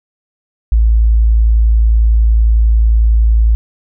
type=tone; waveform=sine; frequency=55.5 Hz; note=A1; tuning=16 cents sharp; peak=-6 dBFS; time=0.72-3.55 s; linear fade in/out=0 ms; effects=none